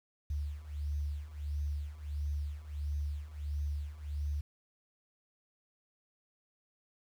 sine beating tone pair, 72.2 / 73.7 Hz, D2 / D2, -29 / +7 cents, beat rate 1.5 Hz, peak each -39 / -36 dBFS, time 0.3-4.41 s, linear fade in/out 5 ms, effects 10-bit

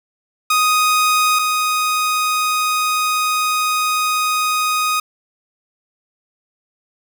sawtooth tone pair in turn, 1247 / 1247 Hz, D#6 / D#6, +3 / +3 cents, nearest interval unison, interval 0 cents, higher neither, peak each -9 / -12 dBFS, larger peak first, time 0.5-1.39 / 1.39-5 s, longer second, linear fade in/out 5 ms, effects none

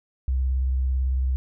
sine tone with vibrato, 64.9 Hz, C2, 13 cents flat, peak -20 dBFS, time 0.28-1.36 s, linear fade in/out 0 ms, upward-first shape square, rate 18 Hz, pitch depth 35 cents each way, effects none

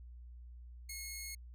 10% pulse tone, 2171 Hz, C#7, 37 cents flat, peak -34 dBFS, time 0.89-1.35 s, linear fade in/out 5 ms, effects added 60 Hz sine -49 dBFS peak until 1.54 s

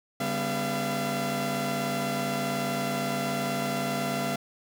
sawtooth tone cluster, 143 / 199.1 / 247.3 / 682 Hz, D3 / G3 / B3 / F5, -46 / +27 / +3 / -41 cents, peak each -31 / -30 / -29 / -27 dBFS, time 0.2-4.36 s, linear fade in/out 5 ms, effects none

